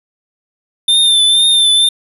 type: tone with vibrato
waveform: square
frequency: 3580 Hz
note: A7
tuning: 29 cents sharp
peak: -8 dBFS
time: 0.88-1.89 s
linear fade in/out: 5 ms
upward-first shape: triangle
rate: 2.1 Hz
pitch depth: 47 cents each way
effects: resampled to 32000 Hz + 7-bit